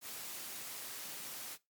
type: high-pass noise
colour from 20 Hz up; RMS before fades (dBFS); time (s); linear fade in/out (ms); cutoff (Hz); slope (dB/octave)
white; -45; 0.01-1.58; 50; 130; 12
effects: noise-tail reverb RT60 0.2 s tail -19 dB re dry + MP3 96 kbps